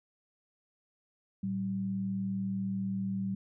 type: tone pair together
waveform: sine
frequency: 112.51 / 192.7 Hz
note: A2 / G3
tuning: +39 / -29 cents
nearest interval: major sixth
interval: 932 cents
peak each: -40 / -31 dBFS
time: 1.43-3.35 s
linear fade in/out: 5 ms
effects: none